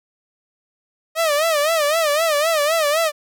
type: tone with vibrato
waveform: sawtooth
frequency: 620 Hz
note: D#5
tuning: 6 cents flat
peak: -12 dBFS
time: 1.15-3.12 s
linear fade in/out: 50 ms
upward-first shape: sine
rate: 3.9 Hz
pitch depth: 130 cents each way
effects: none